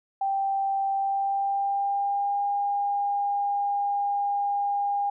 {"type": "tone with pitch glide", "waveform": "sine", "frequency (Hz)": [784, 808.4], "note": ["G5", "G#5"], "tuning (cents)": [0, -47], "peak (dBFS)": -23, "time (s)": [0.21, 5.1], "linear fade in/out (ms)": 5, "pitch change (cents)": 53, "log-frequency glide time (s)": [0.94, 2.43], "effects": []}